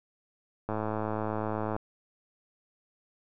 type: click train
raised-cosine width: 1 ms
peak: -18 dBFS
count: 117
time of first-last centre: 0.69-1.764 s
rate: 108 Hz
effects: none